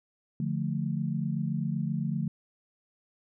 sine chord, D minor, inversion none, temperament equal, 146.83 / 174.61 / 220 Hz, D3 / F3 / A3, 0 / 0 / 0 cents, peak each -31 / -32 / -33 dBFS, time 0.4-2.28 s, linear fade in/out 2 ms, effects none

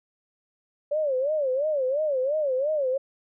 sine tone with vibrato, 564 Hz, C#5, 30 cents sharp, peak -22 dBFS, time 0.91-2.98 s, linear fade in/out 10 ms, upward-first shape sine, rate 2.9 Hz, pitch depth 180 cents each way, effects none

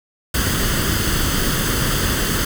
pink noise with comb filter, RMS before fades -19 dBFS, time 0.34-2.45 s, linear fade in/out 5 ms, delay 0.63 ms, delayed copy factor +0.6, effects none

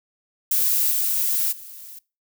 violet noise with level steps, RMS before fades -20 / -22 / -40 dBFS, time 0.51-1.99 s, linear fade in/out 5 ms, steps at 0.9 / 1.51 s, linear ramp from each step 20 ms, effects noise-tail reverb RT60 0.3 s tail -23 dB re dry

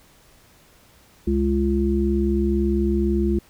harmonic tone, 69 Hz, C#2, 7 cents flat, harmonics 1 / 3 / 5, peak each -22 / -22 / -22 dBFS, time 1.27-3.39 s, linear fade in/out 5 ms, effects pink hiss -54 dBFS RMS until 3.49 s

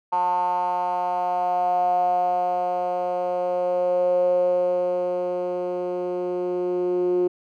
10% pulse tone with band-pass filter sweep, 179.2 Hz, F3, 45 cents sharp, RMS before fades -23 dBFS, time 0.12-7.28 s, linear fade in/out 10 ms, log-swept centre 900 to 370 Hz, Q 8.1, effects none

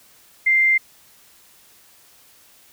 sine tone, 2093 Hz, C7, in tune, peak -13 dBFS, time 0.46-0.78 s, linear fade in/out 10 ms, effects white hiss -52 dBFS RMS until 2.72 s

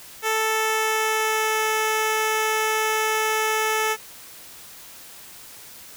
10% pulse tone with pitch glide, 440 to 436.2 Hz, A4 to A4, 0 to -15 cents, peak -12 dBFS, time 0.22-3.97 s, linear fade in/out 50 ms, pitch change -15 cents, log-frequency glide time 0.37-1.64 s, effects white hiss -43 dBFS RMS until 5.96 s

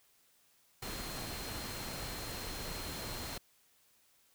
sine tone in noise, 4186 Hz, C8, in tune, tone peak -49 dBFS, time 0.82-3.38 s, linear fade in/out 5 ms, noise pink, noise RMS -42 dBFS, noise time 0.82-3.38 s, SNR -10 dB, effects white hiss -69 dBFS RMS until 4.34 s

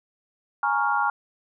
sine chord, Bb minor seventh, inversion third, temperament equal, 830.6 / 932.3 / 1108.7 / 1396.9 Hz, Ab5 / Bb5 / Db6 / F6, 0 / 0 / 0 / 0 cents, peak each -25 / -27 / -27 / -25 dBFS, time 0.63-1.1 s, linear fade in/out 2 ms, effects none

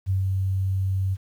sine tone with ADSR envelope, 95.4 Hz, G2, 47 cents flat, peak -19 dBFS, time 0.06-1.17 s, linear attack 40 ms, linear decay 130 ms, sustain -2 dB, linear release 39 ms, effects 9-bit

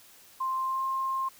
sine tone with pitch glide, 1049 to 1061.2 Hz, C6 to C6, +4 to +24 cents, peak -27 dBFS, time 0.4-1.29 s, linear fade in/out 10 ms, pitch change +20 cents, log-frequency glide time 0.65-0.83 s, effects white hiss -55 dBFS RMS until 1.39 s

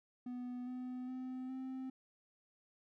triangle tone with pitch steps, 247.4 / 251.9 / 256.4 / 261.1 Hz, B3 / B3 / C4 / C4, +3 / +34 / -35 / -3 cents, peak -39 dBFS, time 0.26-1.9 s, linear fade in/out 5 ms, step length 410 ms, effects none

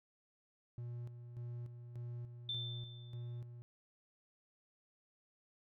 triangle tone with tremolo, 120 Hz, B2, 49 cents flat, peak -40 dBFS, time 0.78-3.62 s, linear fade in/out 0 ms, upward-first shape square, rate 1.7 Hz, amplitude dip 55%
sine tone with exponential decay, 3552 Hz, A7, 16 cents sharp, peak -36 dBFS, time 2.49-3.41 s, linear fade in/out 2 ms, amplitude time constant 200 ms
effects none

